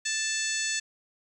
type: harmonic tone with a mistuned harmonic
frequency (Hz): 880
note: A5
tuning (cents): 0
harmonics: 2 / 3 / 4 / 5 / 6 / 7 / 8 / 9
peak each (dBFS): -33 / -35 / -37 / -36 / -41 / -35 / -36 / -35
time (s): 0.05-0.8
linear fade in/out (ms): 10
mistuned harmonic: 8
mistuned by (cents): -39
effects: 10-bit